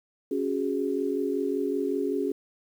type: chord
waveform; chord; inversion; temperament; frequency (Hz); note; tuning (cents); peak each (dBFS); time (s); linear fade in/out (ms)
sine; C# suspended fourth; none; equal; 277.2 / 370 / 415.3; C#4 / F#4 / G#4; 0 / 0 / 0; -29 / -30 / -29; 0.31-2.32; 5
effects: 9-bit